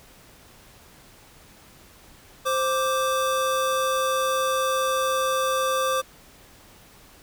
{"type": "tone pair together", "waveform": "square", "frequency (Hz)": [523.3, 1174.8], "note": ["C5", "D6"], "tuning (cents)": [0, 0], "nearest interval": "octave + major second", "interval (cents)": 1400, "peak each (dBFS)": -25, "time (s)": [2.45, 6.02], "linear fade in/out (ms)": 20, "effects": ["pink hiss -51 dBFS RMS until 7.22 s"]}